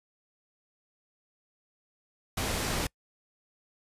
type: low-pass noise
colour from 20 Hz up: pink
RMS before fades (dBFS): -31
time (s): 2.37-2.87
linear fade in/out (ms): 5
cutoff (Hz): 12000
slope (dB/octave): 12
effects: noise-tail reverb RT60 0.1 s tail -26 dB re dry + resampled to 32000 Hz